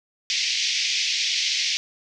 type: band-pass noise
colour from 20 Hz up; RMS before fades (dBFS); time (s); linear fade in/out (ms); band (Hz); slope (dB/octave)
white; -24; 0.3-1.77; 0; 2100 to 5900; 48
effects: none

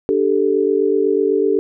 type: chord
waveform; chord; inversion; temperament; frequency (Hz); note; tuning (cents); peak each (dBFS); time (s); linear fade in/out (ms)
sine; D suspended fourth; none; equal; 293.7 / 392 / 440; D4 / G4 / A4; 0 / 0 / 0; -21 / -16 / -17; 0.09-1.59; 0
effects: none

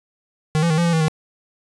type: tone with pitch steps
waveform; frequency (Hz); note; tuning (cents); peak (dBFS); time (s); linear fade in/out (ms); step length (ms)
square; 155.2 / 169.2 / 156.9 / 171.3 / 169.6 / 161 / 156.3; D#3 / E3 / D#3 / F3 / E3 / E3 / D#3; -4 / +45 / +15 / -33 / +50 / -41 / +8; -16; 0.55-1.082; 0; 76
effects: resampled to 22050 Hz + 9-bit

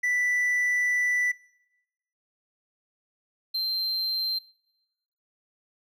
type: tone pair in turn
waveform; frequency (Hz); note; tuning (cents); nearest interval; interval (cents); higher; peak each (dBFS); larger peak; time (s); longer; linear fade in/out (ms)
triangle; 1975.5 / 4139; B6 / C8; 0 / -20; octave + minor second; 1280; second; -21 / -24; first; 0.03-1.32 / 3.54-4.39; first; 10
effects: noise-tail reverb RT60 1.0 s tail -23 dB re dry

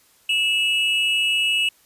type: tone pair together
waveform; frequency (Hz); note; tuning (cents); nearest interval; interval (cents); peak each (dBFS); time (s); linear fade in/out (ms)
triangle; 2637 / 2903; E7 / F#7; 0 / -34; major second; 166; -19; 0.29-1.69; 5
effects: white hiss -57 dBFS RMS until 1.85 s + resampled to 32000 Hz

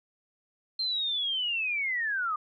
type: linear sweep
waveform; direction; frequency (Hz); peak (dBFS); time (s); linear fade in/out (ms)
sine; down; 4186 to 1193; -27; 0.79-2.36; 5
effects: none

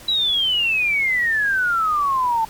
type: exponential sweep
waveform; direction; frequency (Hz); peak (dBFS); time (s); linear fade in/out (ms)
sine; down; 3951 to 880; -16; 0.08-2.45; 5
effects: pink hiss -41 dBFS RMS until 2.49 s + MP3 96 kbps

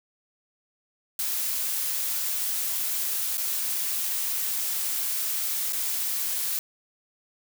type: noise with dropouts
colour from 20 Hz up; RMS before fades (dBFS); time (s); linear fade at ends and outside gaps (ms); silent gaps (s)
blue; -28; 1.19-6.59; 1; 3.372-3.379 / 5.724-5.731
effects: none

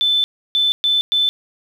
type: tone bursts at uneven times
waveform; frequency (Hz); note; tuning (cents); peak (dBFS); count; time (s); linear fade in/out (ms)
sine; 3520; A7; 0; -13; 4; 0.01-0.24 / 0.55-0.72 / 0.84-1.01 / 1.12-1.29; 0
effects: 7-bit

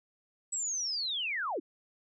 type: linear sweep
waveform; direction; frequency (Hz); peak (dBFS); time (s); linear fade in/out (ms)
sine; down; 7902 to 246.9; -31; 0.52-1.6; 10
effects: none

